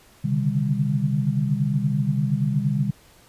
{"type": "tone cluster", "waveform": "sine", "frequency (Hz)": [130.3, 142.7, 151.3, 199.9], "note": ["C3", "D3", "D#3", "G3"], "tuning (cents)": [-7, -49, -48, 34], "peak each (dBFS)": -25, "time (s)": [0.24, 2.91], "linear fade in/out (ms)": 10, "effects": ["pink hiss -53 dBFS RMS until 3.28 s", "resampled to 32000 Hz"]}